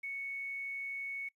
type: tone with quantisation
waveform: sine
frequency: 2217 Hz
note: C#7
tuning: in tune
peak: -37 dBFS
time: 0.03-1.29 s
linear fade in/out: 10 ms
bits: 11
effects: noise-tail reverb RT60 0.1 s tail -23 dB re dry + resampled to 32000 Hz